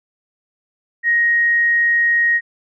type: tone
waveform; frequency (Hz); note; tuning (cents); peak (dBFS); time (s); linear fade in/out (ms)
sine; 1877; A#6; +11; -12; 1.03-2.41; 50
effects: none